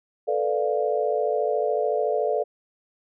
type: chord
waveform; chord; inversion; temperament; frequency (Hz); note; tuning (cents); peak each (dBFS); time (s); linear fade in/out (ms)
sine; B half-diminished seventh; third; equal with one note detuned; 440 / 493.9 / 587.3 / 700.5; A4 / B4 / D5 / F5; 0 / 0 / 0 / +5; -25 / -28 / -26 / -28; 0.27-2.44; 20
effects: none